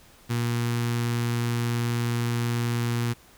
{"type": "tone with notch filter", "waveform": "sawtooth", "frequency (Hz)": 118.7, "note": "A#2", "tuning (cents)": 32, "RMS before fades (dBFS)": -26, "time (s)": [0.29, 3.14], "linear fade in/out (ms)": 20, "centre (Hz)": 610, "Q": 1.2, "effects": ["pink hiss -54 dBFS RMS until 3.37 s"]}